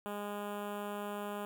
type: tone with notch filter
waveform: 10% pulse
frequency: 205.4 Hz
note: G#3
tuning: 19 cents flat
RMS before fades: -40 dBFS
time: 0.06-1.45 s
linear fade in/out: 0 ms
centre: 5100 Hz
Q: 0.55
effects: none